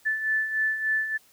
sine beating tone pair, 1749 / 1752.4 Hz, A6 / A6, -11 / -7 cents, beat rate 3.4 Hz, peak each -31 / -24 dBFS, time 0.05-1.18 s, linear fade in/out 20 ms, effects white hiss -59 dBFS RMS until 1.32 s

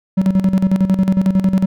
triangle tone with tremolo, 190 Hz, F#3, 46 cents sharp, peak -7 dBFS, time 0.17-1.66 s, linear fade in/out 10 ms, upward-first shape square, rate 11 Hz, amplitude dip 70%, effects none

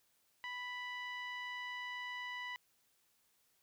10% pulse tone with low-pass filter, 987.8 Hz, B5, in tune, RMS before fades -44 dBFS, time 0.44-2.56 s, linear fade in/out 0 ms, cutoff 2200 Hz, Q 1.9, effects white hiss -75 dBFS RMS until 3.62 s

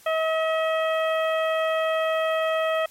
harmonic tone, 640 Hz, D#5, 49 cents sharp, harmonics 1 / 2 / 3 / 4 / 5, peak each -22 / -28 / -32 / -34 / -36 dBFS, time 0.06-2.86 s, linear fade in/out 5 ms, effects white hiss -52 dBFS RMS until 2.9 s + MP3 64 kbps

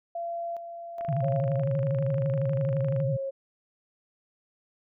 sine tone with tremolo, 682 Hz, F5, 41 cents flat, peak -30 dBFS, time 0.15-1.62 s, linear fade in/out 5 ms, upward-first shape square, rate 1.2 Hz, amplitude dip 55%
click train, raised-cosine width 0.5 ms, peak -29 dBFS, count 52, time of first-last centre 1.01-3.002 s, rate 25.6 Hz
sine tone with vibrato, 138.59 Hz, C#3, in tune, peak -25 dBFS, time 1.08-3.17 s, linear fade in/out 10 ms, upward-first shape sine, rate 12 Hz, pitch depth 210 cents each way
sine tone with pitch glide, 547 to 542.3 Hz, C#5 to C#5, -23 to -38 cents, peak -29 dBFS, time 1.22-3.31 s, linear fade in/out 20 ms, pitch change -15 cents, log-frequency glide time 1.51-2.94 s
effects none

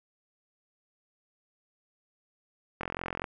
click train, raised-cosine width 0.5 ms, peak -18 dBFS, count 20, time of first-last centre 2.81-3.242 s, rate 44 Hz, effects none

